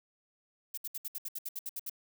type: noise bursts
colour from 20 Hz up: violet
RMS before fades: -38 dBFS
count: 12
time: 0.74-1.897 s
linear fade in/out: 5 ms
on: 35 ms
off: 67 ms
effects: none